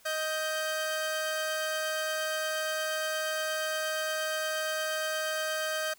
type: tone pair together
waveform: sawtooth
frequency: 625.5 / 1568 Hz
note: D#5 / G6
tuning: +9 / 0 cents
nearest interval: octave + major third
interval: 1591 cents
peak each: -28 / -30 dBFS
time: 0.05-5.94 s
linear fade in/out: 10 ms
effects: white hiss -60 dBFS RMS until 5.98 s